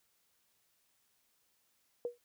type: tone with exponential decay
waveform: sine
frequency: 481.5 Hz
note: B4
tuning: 44 cents flat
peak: -30 dBFS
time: 2.05-2.18 s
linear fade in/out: 1 ms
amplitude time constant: 27 ms
effects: white hiss -75 dBFS RMS until 2.24 s